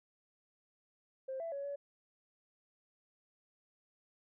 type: tone with pitch steps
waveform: sine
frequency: 528 / 665 / 560 / 567 Hz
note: C5 / E5 / C#5 / C#5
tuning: +16 / +15 / +18 / +39 cents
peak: -37 dBFS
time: 1.28-1.76 s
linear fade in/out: 10 ms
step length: 120 ms
effects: tanh soft clip ceiling -33 dBFS